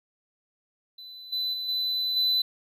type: tone with level steps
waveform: triangle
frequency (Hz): 4005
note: B7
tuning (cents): +23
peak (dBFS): -40 / -25 / -29 / -24 / -20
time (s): 0.98-2.42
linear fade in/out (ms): 5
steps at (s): 1.32 / 1.53 / 1.68 / 2.16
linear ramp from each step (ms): 10
effects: none